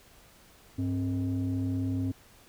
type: tone pair together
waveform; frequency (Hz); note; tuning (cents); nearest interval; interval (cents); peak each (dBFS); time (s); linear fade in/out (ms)
sine; 100.4 / 265.3; G2 / C4; +42 / +24; octave + perfect fourth; 1682; -28; 0.78-2.12; 10
effects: tanh soft clip ceiling -24 dBFS + pink hiss -57 dBFS RMS until 2.48 s